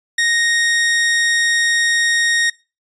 sawtooth tone, 1864 Hz, A#6, 1 cent flat, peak -10 dBFS, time 0.18-2.5 s, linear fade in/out 5 ms, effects noise-tail reverb RT60 0.3 s tail -23 dB re dry + resampled to 22050 Hz

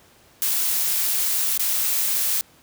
blue noise with dropouts, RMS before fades -22 dBFS, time 0.42-2.41 s, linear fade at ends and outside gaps 0 ms, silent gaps 1.576-1.595 s, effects pink hiss -54 dBFS RMS until 2.62 s + high-pass 60 Hz 12 dB/octave

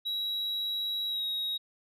sine tone with pitch glide, 3875 to 3793 Hz, B7 to A#7, -34 to +29 cents, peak -27 dBFS, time 0.05-1.58 s, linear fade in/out 20 ms, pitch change -37 cents, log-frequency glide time 1.08-1.24 s, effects tanh soft clip ceiling -29 dBFS

